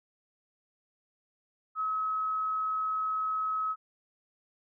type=tone; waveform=sine; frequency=1282 Hz; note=E6; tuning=49 cents flat; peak=-28 dBFS; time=1.75-3.76 s; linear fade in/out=50 ms; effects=none